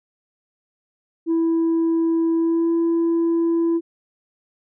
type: tone with pitch glide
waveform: sine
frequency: 329.6 to 334.2 Hz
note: E4 to E4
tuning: 0 to +24 cents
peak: -14 dBFS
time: 1.26-3.81 s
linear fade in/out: 50 ms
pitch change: +24 cents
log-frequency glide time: 2.36-2.72 s
effects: tanh soft clip ceiling -15 dBFS